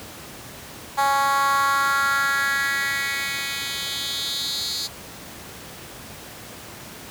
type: tone with high-pass filter sweep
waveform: 10% pulse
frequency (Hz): 277.2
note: C#4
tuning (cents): 0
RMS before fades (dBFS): -23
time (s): 0.97-4.88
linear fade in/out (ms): 20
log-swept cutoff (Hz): 850 to 4600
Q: 3.6
effects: pink hiss -39 dBFS RMS until 7.1 s + high-pass 80 Hz 12 dB/octave